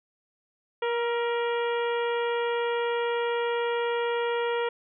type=harmonic tone with a mistuned harmonic; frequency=473 Hz; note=A#4; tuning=25 cents sharp; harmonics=1 / 2 / 3 / 4 / 5 / 6 / 7; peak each=-26 / -32 / -36 / -38 / -40 / -42 / -43 dBFS; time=0.82-4.69 s; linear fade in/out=5 ms; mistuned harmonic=3; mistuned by=-37 cents; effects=none